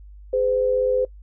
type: tone pair together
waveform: sine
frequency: 414.1 / 510 Hz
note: G#4 / C5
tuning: -5 / -44 cents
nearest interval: major third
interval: 361 cents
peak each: -25 / -18 dBFS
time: 0.33-1.05 s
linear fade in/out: 5 ms
effects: noise-tail reverb RT60 0.1 s tail -21 dB re dry + added 50 Hz sine -40 dBFS peak until 1.22 s